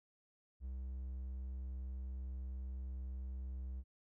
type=tone; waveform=triangle; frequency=64.4 Hz; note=C2; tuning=27 cents flat; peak=-39 dBFS; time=0.6-3.84 s; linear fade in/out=50 ms; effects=none